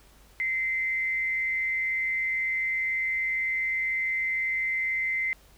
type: tone with frequency modulation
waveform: sine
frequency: 2071 Hz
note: C7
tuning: 18 cents flat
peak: -25 dBFS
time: 0.4-5.33 s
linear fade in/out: 0 ms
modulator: 188 Hz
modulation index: 0.29
effects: added 50 Hz sine -56 dBFS peak until 5.57 s + pink hiss -58 dBFS RMS until 5.57 s